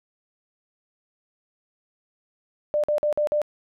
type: tone bursts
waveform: sine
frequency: 596 Hz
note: D5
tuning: 25 cents sharp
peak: -19 dBFS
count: 5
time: 2.74-3.417 s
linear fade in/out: 0 ms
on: 97 ms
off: 48 ms
effects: none